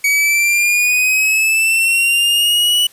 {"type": "linear sweep", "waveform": "45% pulse", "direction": "up", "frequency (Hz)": [2255, 2960], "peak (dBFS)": -11, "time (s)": [0.04, 2.87], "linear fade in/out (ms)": 5, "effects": ["white hiss -47 dBFS RMS until 2.92 s", "resampled to 32000 Hz"]}